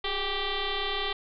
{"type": "tone with frequency modulation", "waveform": "sine", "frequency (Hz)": 1559, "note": "G6", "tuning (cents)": -10, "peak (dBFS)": -27, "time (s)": [0.04, 1.13], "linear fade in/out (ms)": 5, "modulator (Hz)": 394, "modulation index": 5.8, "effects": []}